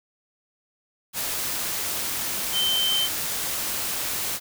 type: tone in noise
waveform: sine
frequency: 3100 Hz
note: G7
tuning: 20 cents flat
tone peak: -21 dBFS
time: 2.52-3.09 s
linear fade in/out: 50 ms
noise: white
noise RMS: -28 dBFS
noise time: 1.13-4.4 s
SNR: +4 dB
effects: none